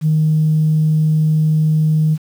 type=tone; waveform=sine; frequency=155.56 Hz; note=D#3; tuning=in tune; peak=-10 dBFS; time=0.01-2.18 s; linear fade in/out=50 ms; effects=tanh soft clip ceiling -6 dBFS + 7-bit